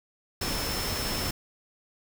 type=tone in noise; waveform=sine; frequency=5300 Hz; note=E8; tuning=9 cents sharp; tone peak=-35 dBFS; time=0.41-1.31 s; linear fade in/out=5 ms; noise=pink; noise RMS=-31 dBFS; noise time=0.41-1.31 s; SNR=-7 dB; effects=none